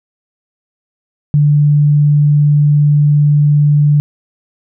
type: tone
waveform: sine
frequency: 147.1 Hz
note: D3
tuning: 3 cents sharp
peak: -6 dBFS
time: 1.34-4 s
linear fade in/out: 0 ms
effects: none